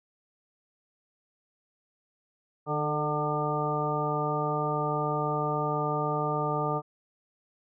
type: harmonic tone with a mistuned harmonic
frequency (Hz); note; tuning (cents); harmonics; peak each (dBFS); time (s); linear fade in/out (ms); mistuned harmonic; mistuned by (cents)
149.9; D3; +36; 1 / 2 / 3 / 4 / 5 / 6 / 8; -32 / -37 / -33 / -35 / -34 / -35 / -32; 2.66-6.82; 50; 3; -24
effects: none